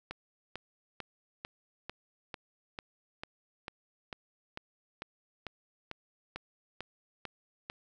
click train, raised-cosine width 0.3 ms, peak -23 dBFS, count 18, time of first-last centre 0.11-7.699 s, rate 2.24 Hz, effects none

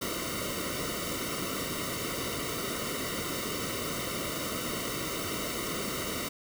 pink noise with comb filter, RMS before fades -34 dBFS, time 0.01-6.29 s, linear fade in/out 10 ms, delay 1.2 ms, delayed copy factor -0.95, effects none

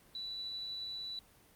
sine tone, 3957 Hz, B7, 3 cents sharp, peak -38 dBFS, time 0.15-1.19 s, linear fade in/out 2 ms, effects pink hiss -63 dBFS RMS until 1.55 s + Opus 32 kbps

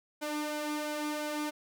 sawtooth tone with flanger, 300 Hz, D4, 37 cents sharp, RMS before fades -35 dBFS, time 0.21-1.51 s, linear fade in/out 20 ms, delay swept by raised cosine 1.3 to 2.5 ms, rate 2.9 Hz, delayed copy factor +0.55, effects none

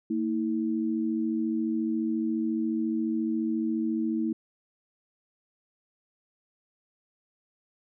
sine tone pair together, 227.5 / 321.8 Hz, A#3 / E4, -42 / -42 cents, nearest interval tritone, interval 600 cents, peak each -28 dBFS, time 0.1-4.33 s, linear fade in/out 5 ms, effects none

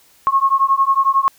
sine beating tone pair, 1082 / 1093 Hz, C#6 / C#6, -42 / -25 cents, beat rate 11 Hz, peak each -15 dBFS, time 0.27-1.28 s, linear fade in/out 0 ms, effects white hiss -52 dBFS RMS until 1.38 s

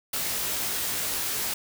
white noise with comb filter, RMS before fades -29 dBFS, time 0.13-1.54 s, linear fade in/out 5 ms, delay 18 ms, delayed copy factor +0.9, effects none

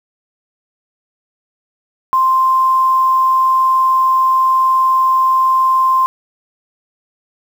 sine tone with quantisation, 1046.5 Hz, C6, in tune, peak -9 dBFS, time 2.13-6.06 s, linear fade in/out 0 ms, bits 6, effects none

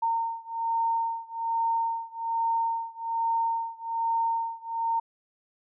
sine beating tone pair, 915 / 916.2 Hz, A#5 / A#5, -32 / -30 cents, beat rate 1.2 Hz, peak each -28 / -29 dBFS, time 0.02-5 s, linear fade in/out 10 ms, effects none

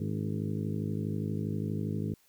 harmonic tone with a mistuned harmonic, 52.4 Hz, G#1, 16 cents sharp, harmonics 2 / 3 / 4 / 5 / 6 / 7 / 8 / 9, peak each -35 / -35 / -36 / -43 / -41 / -47 / -43 / -50 dBFS, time 0-2.14 s, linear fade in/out 5 ms, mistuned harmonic 5, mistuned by +61 cents, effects white hiss -66 dBFS RMS until 2.28 s

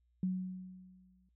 sine tone with exponential decay, 185 Hz, F#3, in tune, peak -29 dBFS, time 0.23-1.29 s, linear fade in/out 2 ms, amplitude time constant 230 ms, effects noise-tail reverb RT60 0.1 s tail -24 dB re dry + added 60 Hz sine -70 dBFS peak until 1.35 s

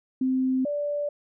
sine tone pair in turn, 259.8 / 583.2 Hz, C4 / D5, -12 / -12 cents, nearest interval octave + major second, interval 1400 cents, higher second, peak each -21 / -25 dBFS, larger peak first, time 0.21-0.65 / 0.65-1.09 s, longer neither, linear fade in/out 5 ms, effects none

